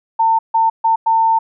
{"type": "tone bursts at uneven times", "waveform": "sine", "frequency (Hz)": 900, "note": "A5", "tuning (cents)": 39, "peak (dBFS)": -10, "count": 4, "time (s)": [[0.19, 0.39], [0.54, 0.7], [0.84, 0.96], [1.06, 1.39]], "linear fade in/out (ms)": 10, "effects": []}